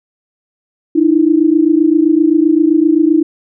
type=tone pair together; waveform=sine; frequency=303.1 / 330.8 Hz; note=D#4 / E4; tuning=-45 / +6 cents; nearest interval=major second; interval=151 cents; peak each=-10 dBFS; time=0.95-3.23 s; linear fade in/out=10 ms; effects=none